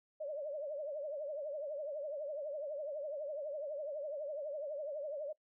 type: tone with vibrato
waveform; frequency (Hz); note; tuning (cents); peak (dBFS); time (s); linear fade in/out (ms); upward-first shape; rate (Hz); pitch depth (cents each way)
sine; 587.3; D5; 0; -38; 0.2-5.33; 10; triangle; 12; 140
effects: noise-tail reverb RT60 0.1 s tail -20 dB re dry